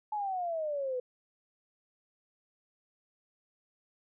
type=exponential sweep; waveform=sine; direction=down; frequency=862 to 492.2 Hz; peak=-31 dBFS; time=0.12-1 s; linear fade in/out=5 ms; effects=none